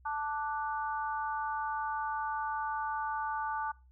sine chord, D major, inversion second, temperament equal, 880 / 1174.7 / 1480 Hz, A5 / D6 / F#6, 0 / 0 / 0 cents, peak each -34 / -38 / -40 dBFS, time 0.05-3.72 s, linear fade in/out 10 ms, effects noise-tail reverb RT60 0.3 s tail -23 dB re dry + added 63 Hz sine -57 dBFS peak until 3.91 s

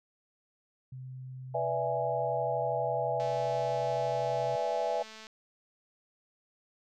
sine tone, 129.2 Hz, C3, 21 cents flat, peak -40 dBFS, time 0.92-4.56 s, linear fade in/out 5 ms
sine chord, E dominant seventh, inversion second, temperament equal, 493.9 / 587.3 / 659.3 / 830.6 Hz, B4 / D5 / E5 / G#5, 0 / 0 / 0 / 0 cents, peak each -35 / -35 / -32 / -34 dBFS, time 1.54-5.03 s, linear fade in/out 10 ms
click train, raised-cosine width 0.2 ms, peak -31 dBFS, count 454, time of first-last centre 3.2-5.268 s, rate 219 Hz
effects none

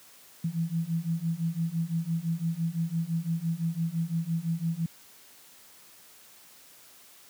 sine beating tone pair, 162.5 / 168.4 Hz, E3 / E3, -24 / +37 cents, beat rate 5.9 Hz, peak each -30 / -29 dBFS, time 0.44-4.86 s, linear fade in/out 5 ms, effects white hiss -54 dBFS RMS until 7.29 s + high-pass 100 Hz 12 dB/octave

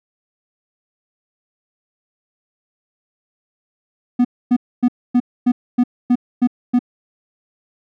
triangle tone bursts, 245.6 Hz, B3, 9 cents flat, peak -8 dBFS, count 9, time 4.19-6.792 s, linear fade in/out 10 ms, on 58 ms, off 260 ms, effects none

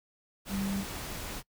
sine tone in noise, 196.4 Hz, G3, 4 cents sharp, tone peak -30 dBFS, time 0.49-0.85 s, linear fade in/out 50 ms, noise pink, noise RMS -39 dBFS, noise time 0.45-1.43 s, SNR +6 dB, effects noise-tail reverb RT60 0.1 s tail -24 dB re dry

